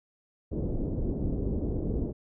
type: low-pass noise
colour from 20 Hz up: pink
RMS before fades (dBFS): -30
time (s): 0.51-2.13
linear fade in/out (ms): 20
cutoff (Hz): 440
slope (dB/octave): 24
effects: none